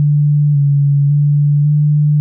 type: tone with pitch steps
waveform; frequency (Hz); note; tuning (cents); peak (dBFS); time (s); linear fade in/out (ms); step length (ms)
sine; 146.9 / 142.1 / 145.6 / 148.7; D3 / C#3 / D3 / D3; +1 / +43 / -15 / +22; -8; 0-2.2; 0; 550
effects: none